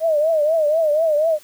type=tone with vibrato; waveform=sine; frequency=623 Hz; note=D#5; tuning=2 cents sharp; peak=-14 dBFS; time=0-1.39 s; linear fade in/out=50 ms; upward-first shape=triangle; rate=4.1 Hz; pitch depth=130 cents each way; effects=white hiss -48 dBFS RMS until 1.43 s